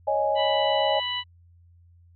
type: chord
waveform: sine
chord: C# suspended second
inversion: none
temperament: equal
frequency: 554.4 / 622.3 / 830.6 Hz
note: C#5 / D#5 / G#5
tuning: 0 / 0 / 0 cents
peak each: -26 / -25 / -25 dBFS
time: 0.07-1 s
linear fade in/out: 10 ms
type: harmonic tone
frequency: 987.8 Hz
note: B5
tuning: in tune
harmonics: 1 / 2 / 3 / 4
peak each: -34 / -34 / -28 / -37 dBFS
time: 0.35-1.24 s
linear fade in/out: 50 ms
effects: added 86 Hz sine -52 dBFS peak until 2.15 s